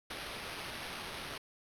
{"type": "noise with sample-and-hold", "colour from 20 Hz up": "violet", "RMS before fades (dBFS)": -43, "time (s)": [0.1, 1.38], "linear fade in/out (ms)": 5, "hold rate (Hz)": 7350, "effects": ["low-pass 12000 Hz 12 dB/octave"]}